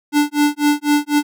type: tone with tremolo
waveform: square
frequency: 293.7 Hz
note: D4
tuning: in tune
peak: -11 dBFS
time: 0.12-1.23 s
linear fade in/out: 50 ms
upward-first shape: sine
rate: 4 Hz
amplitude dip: 100%
effects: none